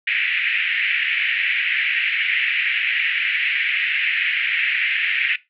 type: band-pass noise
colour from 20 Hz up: white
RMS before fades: -21 dBFS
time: 0.07-5.36 s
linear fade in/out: 5 ms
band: 1800 to 2700 Hz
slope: 48 dB/octave
effects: noise-tail reverb RT60 0.2 s tail -17 dB re dry